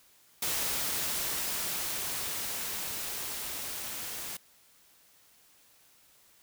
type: noise with level ramp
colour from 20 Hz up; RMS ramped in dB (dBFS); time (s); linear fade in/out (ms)
white; -31 to -39; 0.42-4.37; 5
effects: white hiss -62 dBFS RMS until 6.42 s